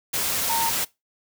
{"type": "tone in noise", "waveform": "sine", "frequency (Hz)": 917, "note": "A#5", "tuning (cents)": -29, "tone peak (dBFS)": -23, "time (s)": [0.49, 0.7], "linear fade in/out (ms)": 10, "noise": "white", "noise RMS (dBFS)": -25, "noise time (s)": [0.13, 0.85], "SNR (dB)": -1, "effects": ["noise-tail reverb RT60 0.2 s tail -21 dB re dry"]}